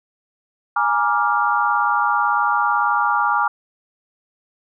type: chord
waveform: sine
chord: Bb dominant seventh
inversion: third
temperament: equal with one note detuned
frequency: 830.6 / 948.6 / 1174.7 / 1396.9 Hz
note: Ab5 / Bb5 / D6 / F6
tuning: 0 / +30 / 0 / 0 cents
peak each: -21 / -22 / -20 / -21 dBFS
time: 0.76-3.48 s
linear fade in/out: 5 ms
effects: none